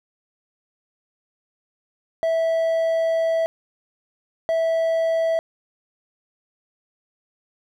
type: tone bursts at uneven times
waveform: triangle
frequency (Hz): 655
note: E5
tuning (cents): -11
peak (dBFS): -16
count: 2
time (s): 2.23-3.46 / 4.49-5.39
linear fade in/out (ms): 0
effects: none